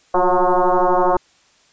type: tone with frequency modulation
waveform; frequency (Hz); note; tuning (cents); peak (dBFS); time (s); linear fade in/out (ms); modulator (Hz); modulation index
sine; 174.9; F3; +3; -12; 0.14-1.17; 5; 181; 5.4
effects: white hiss -55 dBFS RMS until 1.72 s + resampled to 16000 Hz